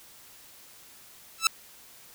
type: tone with exponential growth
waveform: 10% pulse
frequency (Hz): 1318.5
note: E6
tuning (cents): 0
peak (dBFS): -7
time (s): 1.38-1.47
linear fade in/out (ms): 2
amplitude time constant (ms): 19
effects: white hiss -52 dBFS RMS until 2.14 s